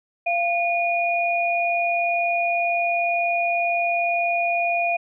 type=tone pair together; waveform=sine; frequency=690 / 2449 Hz; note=F5 / D#7; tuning=-21 / -28 cents; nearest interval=octave + minor seventh; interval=2193 cents; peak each=-21 / -23 dBFS; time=0.26-4.97 s; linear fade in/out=10 ms; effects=none